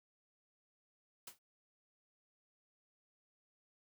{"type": "noise with exponential decay", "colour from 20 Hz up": "white", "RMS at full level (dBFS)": -45, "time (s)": [1.27, 1.39], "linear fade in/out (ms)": 5, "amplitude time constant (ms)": 26, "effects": []}